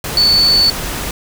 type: tone in noise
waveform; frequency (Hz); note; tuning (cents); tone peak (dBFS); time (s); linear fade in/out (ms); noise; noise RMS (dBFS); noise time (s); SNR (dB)
sine; 4472; C#8; +14; -8; 0.17-0.7; 2; pink; -22; 0.04-1.11; +11
effects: none

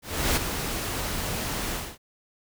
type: noise with ADSR envelope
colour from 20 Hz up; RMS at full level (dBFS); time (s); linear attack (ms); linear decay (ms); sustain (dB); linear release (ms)
pink; -22; 0.02-1.98; 350; 8; -8; 250
effects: none

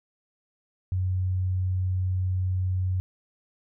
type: tone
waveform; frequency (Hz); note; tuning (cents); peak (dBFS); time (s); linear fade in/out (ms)
sine; 92.5; F#2; 0; -23; 0.92-3; 0
effects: none

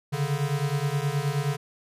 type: beating tone pair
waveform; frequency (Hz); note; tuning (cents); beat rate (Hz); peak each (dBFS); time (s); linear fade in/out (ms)
square; 138.59 / 148.09; C#3 / D3; 0 / +15; 9.5; -28; 0.12-1.57; 20
effects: resampled to 32000 Hz

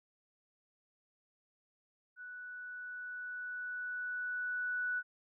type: tone with level ramp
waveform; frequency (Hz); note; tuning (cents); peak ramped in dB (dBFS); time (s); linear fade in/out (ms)
sine; 1480; F#6; 0; -45 to -32; 2.16-5.03; 50
effects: none

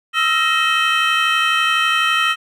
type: tone cluster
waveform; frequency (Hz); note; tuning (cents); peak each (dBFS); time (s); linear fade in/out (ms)
triangle; 1281 / 1353 / 1875 / 2582 / 3099; E6 / E6 / A#6 / E7 / G7; -50 / +45 / +10 / -37 / -21; -19; 0.13-2.36; 50
effects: none

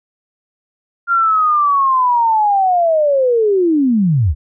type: linear sweep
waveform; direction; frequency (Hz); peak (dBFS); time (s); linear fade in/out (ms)
sine; down; 1400 to 61.74; -10; 1.07-4.35; 50
effects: none

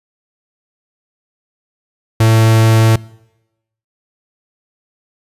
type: tone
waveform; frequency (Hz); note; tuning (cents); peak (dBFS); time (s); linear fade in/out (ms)
45% pulse; 111.8; A2; +28; -7; 2.2-2.96; 5
effects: noise-tail reverb RT60 0.9 s tail -23 dB re dry + resampled to 32000 Hz

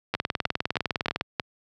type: two click trains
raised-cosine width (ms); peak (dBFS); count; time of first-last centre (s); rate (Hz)
0.3; -10 / -9; 22 / 5; 0.15-1.211 / 0.14-1.398; 19.8 / 3.18
effects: high-pass 80 Hz 12 dB/octave

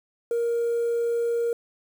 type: tone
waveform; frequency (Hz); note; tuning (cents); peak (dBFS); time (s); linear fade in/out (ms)
sine; 468.8; A#4; +10; -20; 0.31-1.53; 2
effects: tanh soft clip ceiling -20 dBFS + 8-bit

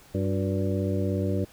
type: harmonic tone with a mistuned harmonic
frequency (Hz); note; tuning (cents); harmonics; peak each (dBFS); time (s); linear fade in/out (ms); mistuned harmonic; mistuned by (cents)
97.1; G2; -16; 1 / 2 / 3 / 4 / 5 / 6; -27 / -30 / -32 / -33 / -34 / -35; 0.14-1.45; 10; 4; -93
effects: pink hiss -53 dBFS RMS until 1.52 s

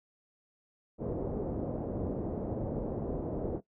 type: low-pass noise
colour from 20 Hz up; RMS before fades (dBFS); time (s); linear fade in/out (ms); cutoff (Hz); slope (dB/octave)
white; -35; 0.98-3.61; 50; 530; 24
effects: noise-tail reverb RT60 0.1 s tail -17 dB re dry

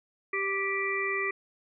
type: harmonic tone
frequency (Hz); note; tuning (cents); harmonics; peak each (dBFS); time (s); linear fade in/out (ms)
392; G4; 0; 1 / 3 / 5 / 6; -33 / -35 / -31 / -33; 0.33-1.31; 5
effects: none

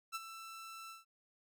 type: tone with ADSR envelope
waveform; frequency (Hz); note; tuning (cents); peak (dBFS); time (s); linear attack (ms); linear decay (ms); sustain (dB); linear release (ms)
sawtooth; 1332; E6; +18; -33; 0.12-1.05; 33; 30; -11; 150
effects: none

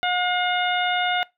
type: harmonic tone with a mistuned harmonic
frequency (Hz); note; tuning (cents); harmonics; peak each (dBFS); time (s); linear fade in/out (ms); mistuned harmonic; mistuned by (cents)
721; F#5; -45; 1 / 2 / 3 / 4 / 5; -23 / -26 / -28 / -29 / -30; 0.03-1.23; 0; 3; -30
effects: noise-tail reverb RT60 0.2 s tail -22 dB re dry

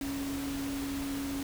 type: tone in noise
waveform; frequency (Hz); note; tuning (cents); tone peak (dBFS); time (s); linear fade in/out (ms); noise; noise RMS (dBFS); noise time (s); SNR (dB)
sine; 277.2; C#4; 0; -33; 0.01-1.43; 2; pink; -41; 0.01-1.43; +5
effects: none

